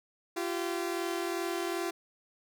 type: tone pair together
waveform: sawtooth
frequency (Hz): 342.8 / 385.4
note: F4 / G4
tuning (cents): -32 / -29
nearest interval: major second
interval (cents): 203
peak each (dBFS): -29 / -32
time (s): 0.36-1.91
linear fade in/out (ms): 10
effects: none